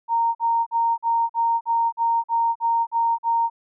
sine tone bursts, 925 Hz, A#5, 14 cents flat, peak -17 dBFS, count 11, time 0.08-3.5 s, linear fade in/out 50 ms, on 270 ms, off 45 ms, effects none

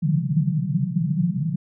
white band-pass noise, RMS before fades -22 dBFS, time 0.02-1.56 s, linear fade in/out 10 ms, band 130 to 190 Hz, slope 96 dB/octave, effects none

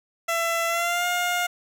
15% pulse tone with pitch glide, 670 to 709.8 Hz, E5 to F5, +28 to +28 cents, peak -16 dBFS, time 0.28-1.47 s, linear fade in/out 10 ms, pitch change +100 cents, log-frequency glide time 0.67-1.06 s, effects none

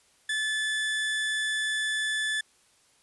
30% pulse tone, 1737 Hz, A6, 23 cents flat, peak -24 dBFS, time 0.29-2.41 s, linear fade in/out 5 ms, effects white hiss -63 dBFS RMS until 3.02 s + resampled to 24000 Hz

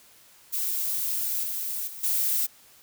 violet noise with level steps, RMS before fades -28 / -31 / -40 / -25 dBFS, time 0.52-2.47 s, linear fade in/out 20 ms, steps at 1.43 / 1.87 / 2.03 s, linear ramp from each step 10 ms, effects white hiss -55 dBFS RMS until 2.82 s

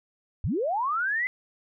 sine linear sweep, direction up, 59.8 to 2056 Hz, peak -24 dBFS, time 0.44-1.27 s, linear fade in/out 0 ms, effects none

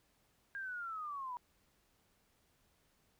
sine linear sweep, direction down, 1620 to 957 Hz, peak -40 dBFS, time 0.55-1.37 s, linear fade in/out 0 ms, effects pink hiss -74 dBFS RMS until 3.19 s

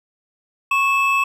triangle tone pair together, 1100 / 2616 Hz, C#6 / E7, -14 / -14 cents, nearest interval octave + minor third, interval 1500 cents, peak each -16 dBFS, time 0.71-1.24 s, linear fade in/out 5 ms, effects none

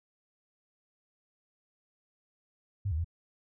sine tone with pitch steps, 99.4 / 76.7 / 84 Hz, G2 / D#2 / E2, +25 / -24 / +33 cents, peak -28 dBFS, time 2.85-3.045 s, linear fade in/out 10 ms, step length 65 ms, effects none

